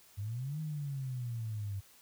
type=exponential two-way sweep; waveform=sine; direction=up then down; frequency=96.7 to 158.2 to 96.7 Hz; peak=-35 dBFS; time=0.17-1.81 s; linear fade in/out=20 ms; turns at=0.6 s; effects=white hiss -61 dBFS RMS until 2.01 s